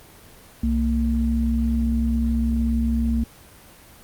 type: tone pair together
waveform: sine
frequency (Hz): 64.11 / 229.4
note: C2 / A#3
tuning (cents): -35 / -28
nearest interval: octave + minor seventh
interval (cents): 2207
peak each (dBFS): -21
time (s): 0.63-3.24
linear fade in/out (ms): 5
effects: pink hiss -47 dBFS RMS until 4.03 s + Opus 24 kbps